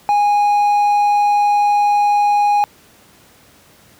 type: tone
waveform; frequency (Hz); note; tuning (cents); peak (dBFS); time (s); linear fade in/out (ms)
triangle; 824; G#5; -14; -9; 0.09-2.64; 0
effects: pink hiss -48 dBFS RMS until 3.99 s + high-pass 80 Hz 12 dB/octave